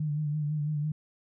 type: tone with vibrato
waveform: sine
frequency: 150 Hz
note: D3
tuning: 37 cents sharp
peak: -27 dBFS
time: 0-0.92 s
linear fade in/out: 5 ms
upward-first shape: sine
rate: 6 Hz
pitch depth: 44 cents each way
effects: none